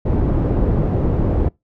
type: low-pass noise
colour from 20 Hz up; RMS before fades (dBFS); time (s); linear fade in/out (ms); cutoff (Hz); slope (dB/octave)
pink; -17; 0.05-1.49; 10; 430; 12
effects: noise-tail reverb RT60 0.2 s tail -24 dB re dry